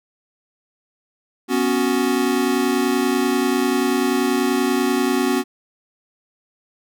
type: chord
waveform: square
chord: B suspended second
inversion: none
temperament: equal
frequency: 246.9 / 277.2 / 370 Hz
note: B3 / C#4 / F#4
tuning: 0 / 0 / 0 cents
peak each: -22 dBFS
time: 1.48-5.44 s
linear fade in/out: 50 ms
effects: none